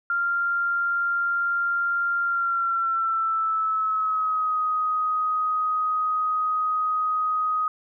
sine tone with pitch glide, 1391 to 1253.6 Hz, F6 to D#6, -7 to +13 cents, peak -21 dBFS, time 0.1-7.68 s, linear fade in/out 2 ms, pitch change -180 cents, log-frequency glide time 2.23-4.58 s, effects none

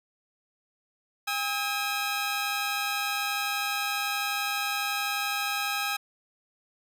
15% pulse tone pair together, 809.4 / 1280 Hz, G#5 / D#6, -45 / +49 cents, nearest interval minor sixth, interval 794 cents, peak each -24 dBFS, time 1.27-5.97 s, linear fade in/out 10 ms, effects none

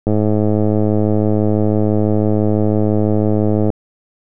click train, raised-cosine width 2 ms, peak -3 dBFS, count 386, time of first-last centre 0.07-3.702 s, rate 106 Hz, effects none

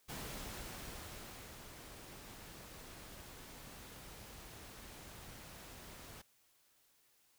pink noise with ADSR envelope, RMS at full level -45 dBFS, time 0.08-6.22 s, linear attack 20 ms, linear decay 1500 ms, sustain -8 dB, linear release 9 ms, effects white hiss -72 dBFS RMS until 7.38 s

